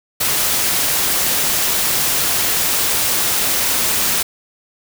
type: noise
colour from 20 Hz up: white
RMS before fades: -17 dBFS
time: 0.2-4.23 s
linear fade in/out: 10 ms
effects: none